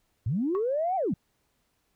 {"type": "linear two-way sweep", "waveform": "sine", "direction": "up then down", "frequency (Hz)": [91.6, 782, 138.7], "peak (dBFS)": -24, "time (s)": [0.26, 1.14], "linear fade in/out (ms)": 5, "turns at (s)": 0.96}
{"type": "tone with exponential decay", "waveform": "sine", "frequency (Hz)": 1108.7, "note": "C#6", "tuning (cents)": 0, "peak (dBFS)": -28, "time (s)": [0.55, 0.65], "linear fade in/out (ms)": 0, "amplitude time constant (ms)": 21}
{"effects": ["tanh soft clip ceiling -17 dBFS", "pink hiss -73 dBFS RMS until 1.95 s"]}